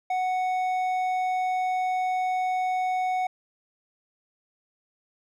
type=tone with hard clipping; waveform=sine; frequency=740 Hz; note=F#5; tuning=in tune; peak=-25 dBFS; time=0.1-3.27 s; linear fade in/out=5 ms; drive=6 dB; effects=none